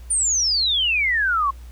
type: exponential sweep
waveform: sine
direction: down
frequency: 9310 to 1067 Hz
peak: -17 dBFS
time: 0.1-1.51 s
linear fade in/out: 10 ms
effects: added 60 Hz sine -36 dBFS peak until 1.71 s + pink hiss -53 dBFS RMS until 1.71 s